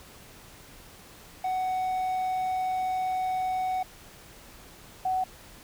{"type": "tone pair in turn", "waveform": ["triangle", "sine"], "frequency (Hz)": [745, 747.9], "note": ["F#5", "F#5"], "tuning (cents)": [12, 18], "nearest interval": "unison", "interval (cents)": 6, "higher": "second", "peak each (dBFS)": [-24, -24], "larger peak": "neither", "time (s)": [[1.44, 3.83], [5.05, 5.24]], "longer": "first", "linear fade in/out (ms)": 5, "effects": ["pink hiss -50 dBFS RMS until 5.63 s"]}